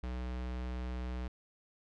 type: tone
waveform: square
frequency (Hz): 62.1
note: B1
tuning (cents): +10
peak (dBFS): -37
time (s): 0.03-1.28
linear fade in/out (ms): 5
effects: low-pass 4000 Hz 12 dB/octave